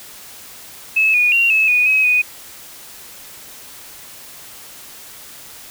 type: tone with pitch steps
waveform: sine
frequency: 2596 / 2456 / 2757 / 2594 / 2469 / 2547 / 2482 Hz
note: E7 / D#7 / F7 / E7 / D#7 / D#7 / D#7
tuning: -27 / -23 / -23 / -28 / -14 / +40 / -5 cents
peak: -11 dBFS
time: 0.96-2.22 s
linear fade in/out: 10 ms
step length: 180 ms
effects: white hiss -38 dBFS RMS until 5.7 s